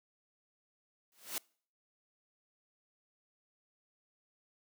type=noise with exponential growth; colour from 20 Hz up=white; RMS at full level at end=-34 dBFS; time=1.12-1.38 s; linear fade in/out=1 ms; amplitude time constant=55 ms; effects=noise-tail reverb RT60 0.5 s tail -26 dB re dry + high-pass 200 Hz 12 dB/octave